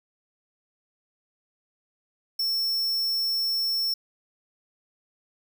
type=tone; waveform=square; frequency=5400 Hz; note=E8; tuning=41 cents sharp; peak=-24 dBFS; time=2.39-3.94 s; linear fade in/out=5 ms; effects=none